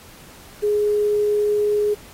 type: tone with quantisation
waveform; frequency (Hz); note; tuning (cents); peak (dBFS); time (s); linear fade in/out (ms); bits
sine; 416.8; G#4; +6; -16; 0.62-1.95; 20; 7
effects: pink hiss -45 dBFS RMS until 2.13 s + AAC 48 kbps